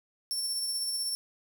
25% pulse tone with tremolo, 5430 Hz, F8, 50 cents flat, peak -24 dBFS, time 0.31-1.15 s, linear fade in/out 0 ms, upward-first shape sine, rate 16 Hz, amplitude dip 30%, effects none

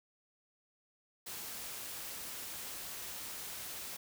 white noise, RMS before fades -44 dBFS, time 1.26-3.97 s, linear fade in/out 10 ms, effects none

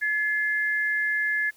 sine tone pair together, 1710 / 2093 Hz, A6 / C7, -50 / 0 cents, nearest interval minor third, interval 350 cents, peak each -23 / -30 dBFS, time 0.01-1.51 s, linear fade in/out 20 ms, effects white hiss -58 dBFS RMS until 1.56 s

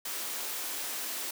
white high-pass noise, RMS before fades -36 dBFS, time 0.05-1.31 s, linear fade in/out 5 ms, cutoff 250 Hz, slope 24 dB/octave, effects none

